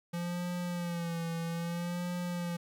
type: tone with vibrato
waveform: square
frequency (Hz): 171.6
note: F3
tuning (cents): -30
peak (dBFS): -34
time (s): 0.13-2.57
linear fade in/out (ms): 10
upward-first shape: sine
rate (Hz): 0.62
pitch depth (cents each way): 53
effects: 12-bit